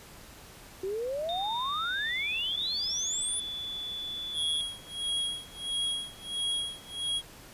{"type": "exponential sweep", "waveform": "sine", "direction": "up", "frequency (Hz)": [370.1, 10110], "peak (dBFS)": -30, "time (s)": [0.83, 3.4], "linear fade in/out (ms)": 5}
{"type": "tone with pitch glide", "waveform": "sine", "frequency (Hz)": [3654, 3457], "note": ["A#7", "A7"], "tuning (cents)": [-35, -31], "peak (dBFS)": -34, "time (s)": [1.29, 4.61], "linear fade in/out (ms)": 0, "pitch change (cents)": -96, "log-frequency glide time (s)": [1.97, 2.21]}
{"type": "tone with tremolo", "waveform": "square", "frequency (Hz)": 3302, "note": "G#7", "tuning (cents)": -11, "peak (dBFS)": -28, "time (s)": [4.33, 7.22], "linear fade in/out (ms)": 50, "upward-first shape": "sine", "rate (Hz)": 1.5, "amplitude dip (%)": 95}
{"effects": ["pink hiss -50 dBFS RMS until 7.53 s", "resampled to 32000 Hz"]}